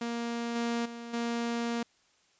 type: tone with level steps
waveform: sawtooth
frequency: 234.7 Hz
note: A#3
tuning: 12 cents sharp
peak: -28 / -25 / -36 / -26 dBFS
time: 0.01-1.83 s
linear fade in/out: 5 ms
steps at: 0.55 / 0.85 / 1.13 s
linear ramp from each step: 10 ms
effects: white hiss -67 dBFS RMS until 2.39 s + resampled to 16000 Hz